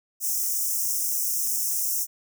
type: high-pass noise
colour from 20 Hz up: white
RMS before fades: -26 dBFS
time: 0.2-2.07 s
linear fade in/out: 50 ms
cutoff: 5400 Hz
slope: 96 dB/octave
effects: none